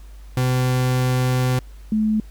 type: tone pair in turn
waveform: 40% pulse / sine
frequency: 127.2 / 215.9 Hz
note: C3 / A3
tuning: -48 / -33 cents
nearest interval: major sixth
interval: 915 cents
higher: second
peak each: -16 dBFS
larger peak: neither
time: 0.37-1.59 / 1.92-2.2 s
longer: first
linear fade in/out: 2 ms
effects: added 50 Hz sine -37 dBFS peak until 2.3 s + pink hiss -54 dBFS RMS until 2.3 s